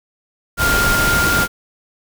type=tone in noise; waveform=sine; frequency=1403 Hz; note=F6; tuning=8 cents sharp; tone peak=-15 dBFS; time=0.57-1.48 s; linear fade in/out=50 ms; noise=pink; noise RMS=-18 dBFS; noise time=0.57-1.48 s; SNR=0 dB; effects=none